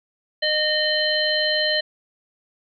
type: harmonic tone with a mistuned harmonic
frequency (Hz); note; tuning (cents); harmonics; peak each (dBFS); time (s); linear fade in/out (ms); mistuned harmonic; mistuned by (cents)
613; D#5; -26; 1 / 3 / 5 / 7; -24 / -24 / -24 / -24; 0.42-1.81; 10; 7; -67
effects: none